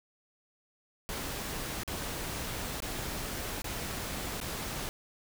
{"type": "noise with dropouts", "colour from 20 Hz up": "pink", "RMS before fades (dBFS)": -37, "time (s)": [1.09, 4.89], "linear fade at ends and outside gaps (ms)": 0, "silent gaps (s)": [[1.834, 1.877], [2.803, 2.822], [3.619, 3.643], [4.402, 4.413]], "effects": []}